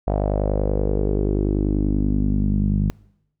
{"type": "tone with low-pass filter sweep", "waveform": "sawtooth", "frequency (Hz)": 50.4, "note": "G1", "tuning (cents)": 49, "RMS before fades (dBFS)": -20, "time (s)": [0.07, 2.9], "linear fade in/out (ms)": 0, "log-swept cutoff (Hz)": [690, 180], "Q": 3.8, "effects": ["noise-tail reverb RT60 0.8 s tail -25 dB re dry"]}